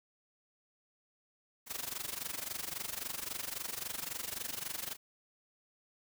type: noise with amplitude modulation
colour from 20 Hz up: white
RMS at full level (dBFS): -37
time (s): 1.66-4.97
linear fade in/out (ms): 50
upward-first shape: sine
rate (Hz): 23.7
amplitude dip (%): 85
effects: none